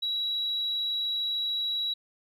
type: tone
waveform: sine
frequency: 3891 Hz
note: B7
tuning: 27 cents flat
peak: -26 dBFS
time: 0.02-1.94 s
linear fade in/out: 10 ms
effects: tanh soft clip ceiling -22 dBFS + 11-bit